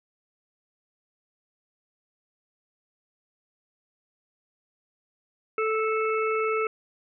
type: harmonic tone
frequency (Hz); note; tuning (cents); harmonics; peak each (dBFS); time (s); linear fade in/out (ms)
438.4; A4; -6; 1 / 3 / 5 / 6; -25 / -28 / -34 / -36; 5.58-6.67; 2
effects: none